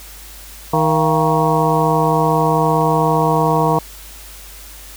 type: harmonic tone with a mistuned harmonic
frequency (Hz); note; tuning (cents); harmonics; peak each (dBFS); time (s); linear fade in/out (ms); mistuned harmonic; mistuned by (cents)
157.4; D#3; +20; 1 / 2 / 3 / 4 / 5 / 6 / 7; -18 / -22 / -19 / -20 / -23 / -18 / -22; 0.73-3.79; 5; 4; +140
effects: added 50 Hz sine -38 dBFS peak until 4.96 s + white hiss -38 dBFS RMS until 4.96 s